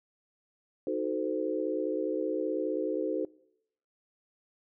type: chord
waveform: sine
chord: D# diminished seventh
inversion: none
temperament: equal with one note detuned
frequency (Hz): 311.1 / 370 / 440 / 515.2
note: D#4 / F#4 / A4 / C5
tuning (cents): 0 / 0 / 0 / -27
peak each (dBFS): -34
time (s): 0.87-3.25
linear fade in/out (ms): 2
effects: noise-tail reverb RT60 0.8 s tail -23 dB re dry